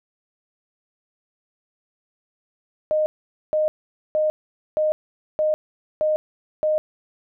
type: tone bursts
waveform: sine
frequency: 616 Hz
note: D#5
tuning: 17 cents flat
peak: -17 dBFS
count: 7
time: 2.91-6.78 s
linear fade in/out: 0 ms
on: 150 ms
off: 470 ms
effects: none